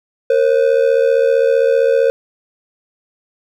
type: ring-modulated tone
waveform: triangle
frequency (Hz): 502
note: B4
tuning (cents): +28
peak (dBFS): -5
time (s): 0.3-2.1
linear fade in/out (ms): 0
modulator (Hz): 37.7
effects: none